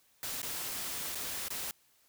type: noise with dropouts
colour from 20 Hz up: white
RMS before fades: -38 dBFS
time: 0.23-1.71 s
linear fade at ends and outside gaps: 1 ms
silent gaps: 0.418-0.429 / 1.149-1.154 / 1.484-1.504 s
effects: white hiss -68 dBFS RMS until 2.08 s